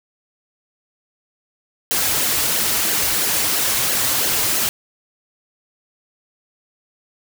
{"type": "noise with flanger", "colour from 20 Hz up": "white", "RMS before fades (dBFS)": -19, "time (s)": [1.91, 4.69], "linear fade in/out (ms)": 0, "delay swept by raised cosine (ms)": [0.81, 5.81], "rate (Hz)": 3, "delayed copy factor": -0.6, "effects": []}